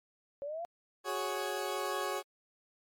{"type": "exponential sweep", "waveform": "sine", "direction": "up", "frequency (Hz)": [552, 705], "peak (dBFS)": -36, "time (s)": [0.42, 0.65], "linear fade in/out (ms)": 0}
{"type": "chord", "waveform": "20% pulse", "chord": "F# suspended second", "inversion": "none", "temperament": "equal", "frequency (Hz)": [370, 415.3, 554.4], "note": ["F#4", "G#4", "C#5"], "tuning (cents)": [0, 0, 0], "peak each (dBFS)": -33, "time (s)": [1.04, 2.23], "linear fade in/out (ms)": 50}
{"effects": ["MP3 64 kbps"]}